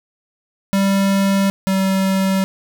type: tone pair in turn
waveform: square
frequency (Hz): 196 / 191.86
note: G3 / G3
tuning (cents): 0 / -37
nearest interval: unison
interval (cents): 37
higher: first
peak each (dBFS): -14 / -15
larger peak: first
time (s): 0.73-1.5 / 1.67-2.44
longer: neither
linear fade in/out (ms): 0
effects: 8-bit